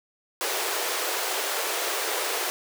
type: high-pass noise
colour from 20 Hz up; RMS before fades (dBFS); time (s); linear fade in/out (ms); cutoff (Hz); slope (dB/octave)
pink; -28; 0.41-2.5; 0; 370; 48
effects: none